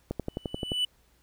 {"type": "click train", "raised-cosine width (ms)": 2, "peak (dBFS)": -17, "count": 8, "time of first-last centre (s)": [0.11, 0.719], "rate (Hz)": 11.5}
{"type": "tone with exponential growth", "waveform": "triangle", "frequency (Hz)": 2976, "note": "F#7", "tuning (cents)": 9, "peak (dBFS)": -21, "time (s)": [0.29, 0.85], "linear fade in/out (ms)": 5, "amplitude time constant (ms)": 120}
{"effects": ["added 60 Hz sine -66 dBFS peak until 1.22 s", "pink hiss -66 dBFS RMS until 1.22 s"]}